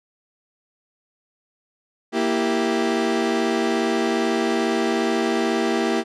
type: chord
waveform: 30% pulse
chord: E diminished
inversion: second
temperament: equal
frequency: 233.1 / 329.6 / 392 Hz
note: Bb3 / E4 / G4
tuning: 0 / 0 / 0 cents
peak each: -21 dBFS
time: 2.12-6.04 s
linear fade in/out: 50 ms
effects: low-pass 6000 Hz 12 dB/octave